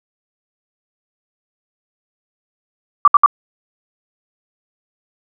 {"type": "tone bursts", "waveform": "sine", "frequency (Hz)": 1164, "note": "D6", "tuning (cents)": -16, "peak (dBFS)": -3, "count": 3, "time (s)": [3.05, 3.261], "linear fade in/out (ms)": 2, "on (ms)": 27, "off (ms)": 65, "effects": []}